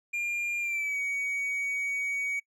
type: tone with pitch glide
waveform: triangle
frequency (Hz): 2400 to 2252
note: D7 to C#7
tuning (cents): +37 to +27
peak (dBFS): -27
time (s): 0.13-2.4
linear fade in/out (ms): 10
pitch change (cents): -110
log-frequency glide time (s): 0.61-0.99
effects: noise-tail reverb RT60 0.1 s tail -23 dB re dry